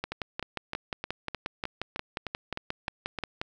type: two click trains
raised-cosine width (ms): 0.3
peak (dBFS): -15 / -17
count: 20 / 11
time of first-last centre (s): 0.04-3.415 / 0.12-3.187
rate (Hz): 5.63 / 3.26
effects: none